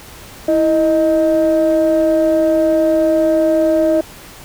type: tone pair together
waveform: sine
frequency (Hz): 326.7 / 623.5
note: E4 / D#5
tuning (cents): -15 / +3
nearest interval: major seventh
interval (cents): 1118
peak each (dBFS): -13 / -11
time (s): 0.48-4.01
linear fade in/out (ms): 5
effects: tanh soft clip ceiling -6 dBFS + pink hiss -37 dBFS RMS until 4.44 s